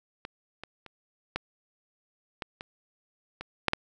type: clicks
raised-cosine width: 0.3 ms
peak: -21 / -23 / -29 / -13 / -17 / -22 / -21 / -6 / -9 dBFS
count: 9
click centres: 0.251 / 0.636 / 0.863 / 1.36 / 2.422 / 2.609 / 3.41 / 3.683 / 3.734 s
effects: none